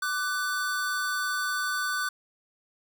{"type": "tone pair together", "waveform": "square", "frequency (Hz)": [1174.7, 1498.1], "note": ["D6", "F#6"], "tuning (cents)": [0, 21], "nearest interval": "major third", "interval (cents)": 421, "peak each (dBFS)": [-33, -29], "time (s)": [0.02, 2.09], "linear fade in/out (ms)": 5, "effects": []}